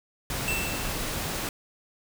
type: noise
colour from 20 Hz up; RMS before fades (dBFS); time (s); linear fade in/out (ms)
pink; -31; 0.3-1.49; 2
type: tone with exponential decay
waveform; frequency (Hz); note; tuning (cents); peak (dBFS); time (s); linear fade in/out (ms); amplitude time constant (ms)
square; 2677; E7; +26; -26; 0.48-1.31; 0; 180
effects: none